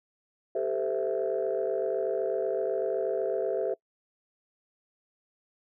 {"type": "chord", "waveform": "sine", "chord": "A minor seventh", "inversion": "third", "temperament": "equal with one note detuned", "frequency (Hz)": [392, 440, 513.1, 659.3], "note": ["G4", "A4", "C5", "E5"], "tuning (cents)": [0, 0, -34, 0], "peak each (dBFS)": -31, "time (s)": [0.55, 3.74], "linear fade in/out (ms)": 5, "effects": ["noise-tail reverb RT60 0.1 s tail -23 dB re dry", "tanh soft clip ceiling -19 dBFS"]}